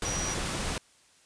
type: tone in noise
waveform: sine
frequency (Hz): 5800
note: F#8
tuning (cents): -35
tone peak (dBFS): -33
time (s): 0.05-0.34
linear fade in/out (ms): 2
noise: pink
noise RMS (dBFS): -32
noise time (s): 0.02-0.78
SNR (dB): -4
effects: white hiss -61 dBFS RMS until 1.25 s + resampled to 22050 Hz